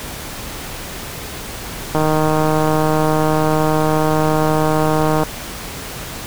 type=click train; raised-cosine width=1 ms; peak=-3 dBFS; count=510; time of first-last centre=1.95-5.234 s; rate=155 Hz; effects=pink hiss -29 dBFS RMS until 6.26 s

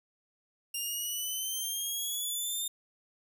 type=exponential sweep; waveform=10% pulse; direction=up; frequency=2794 to 3638 Hz; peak=-25 dBFS; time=0.74-2.68 s; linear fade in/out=5 ms; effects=none

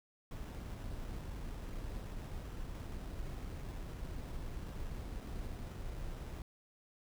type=noise with sample-and-hold; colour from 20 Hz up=brown; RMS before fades=-43 dBFS; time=0.31-6.42 s; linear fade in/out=2 ms; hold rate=4410 Hz; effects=none

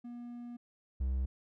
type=tone pair in turn; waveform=triangle; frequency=240.1 / 64.97 Hz; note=B3 / C2; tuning=-49 / -12 cents; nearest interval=octave + major seventh; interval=2263 cents; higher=first; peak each=-40 / -28 dBFS; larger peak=second; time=0.04-0.57 / 1-1.26 s; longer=first; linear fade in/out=10 ms; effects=none

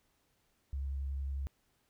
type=tone with vibrato; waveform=sine; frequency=68.5 Hz; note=C#2; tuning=20 cents flat; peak=-34 dBFS; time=0.73-1.47 s; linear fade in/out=0 ms; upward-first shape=square; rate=11 Hz; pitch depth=12 cents each way; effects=pink hiss -75 dBFS RMS until 1.89 s

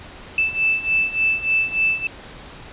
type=beating tone pair; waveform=sine; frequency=2637 / 2640.4 Hz; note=E7 / E7; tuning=0 / +2 cents; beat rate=3.4 Hz; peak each=-22 / -19 dBFS; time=0.38-2.07 s; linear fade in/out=2 ms; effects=pink hiss -39 dBFS RMS until 2.72 s + resampled to 8000 Hz

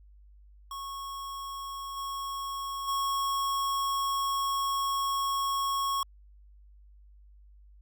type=tone with level steps; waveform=square; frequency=1100 Hz; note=C#6; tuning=14 cents flat; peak=-37 / -34 / -28 dBFS; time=0.71-6.03 s; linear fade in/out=2 ms; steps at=1.96 / 2.87 s; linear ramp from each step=20 ms; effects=added 50 Hz sine -52 dBFS peak until 7.81 s

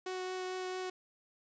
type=tone with vibrato; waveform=sawtooth; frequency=370 Hz; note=F#4; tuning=in tune; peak=-33 dBFS; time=0.06-0.9 s; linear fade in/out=5 ms; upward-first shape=triangle; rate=4.5 Hz; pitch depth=9 cents each way; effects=resampled to 16000 Hz + 10-bit

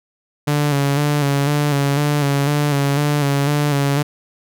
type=tone with vibrato; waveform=sawtooth; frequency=143.7 Hz; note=D3; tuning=37 cents flat; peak=-11 dBFS; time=0.47-4.03 s; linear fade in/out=10 ms; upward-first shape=square; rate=2 Hz; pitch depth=38 cents each way; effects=none

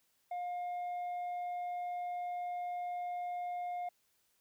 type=tone with tanh clipping; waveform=triangle; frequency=711 Hz; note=F5; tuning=31 cents sharp; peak=-37 dBFS; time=0.31-3.89 s; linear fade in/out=5 ms; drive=8 dB; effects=white hiss -75 dBFS RMS until 4.4 s

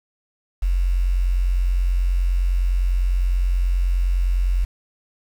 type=tone with quantisation; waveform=sine; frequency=44.85 Hz; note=F1; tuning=47 cents sharp; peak=-16 dBFS; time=0.62-4.65 s; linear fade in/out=10 ms; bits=7; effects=none

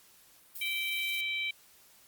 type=noise with tremolo; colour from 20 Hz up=violet; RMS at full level=-40 dBFS; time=0.55-1.21 s; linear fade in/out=5 ms; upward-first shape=sine; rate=19 Hz; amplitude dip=35%
type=harmonic tone; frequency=776 Hz; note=G5; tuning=18 cents flat; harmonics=3 / 4 / 5; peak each=-32 / -38 / -40 dBFS; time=0.61-1.51 s; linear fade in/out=5 ms
effects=white hiss -60 dBFS RMS until 2.07 s + Opus 48 kbps

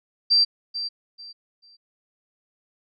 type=tone with echo; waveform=sine; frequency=4699 Hz; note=D8; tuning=in tune; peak=-14 dBFS; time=0.3-0.45 s; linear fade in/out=20 ms; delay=440 ms; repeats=3; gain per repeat=-12 dB; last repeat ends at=1.77 s; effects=none

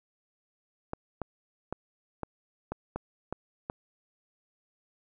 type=clicks; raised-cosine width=1 ms; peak=-19 dBFS; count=8; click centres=0.934 / 1.217 / 1.726 / 2.233 / 2.72 / 2.96 / 3.326 / 3.699 s; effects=none

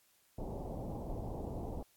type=low-pass noise; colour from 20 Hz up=pink; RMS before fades=-41 dBFS; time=0.38-1.83 s; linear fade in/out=5 ms; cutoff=870 Hz; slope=48 dB/octave; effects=white hiss -70 dBFS RMS until 1.96 s + AAC 64 kbps

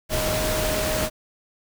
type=tone in noise; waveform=sine; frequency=622.3 Hz; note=D#5; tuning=in tune; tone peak=-26 dBFS; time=0.09-1.1 s; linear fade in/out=50 ms; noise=pink; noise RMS=-25 dBFS; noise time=0.09-1.1 s; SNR=-4 dB; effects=none

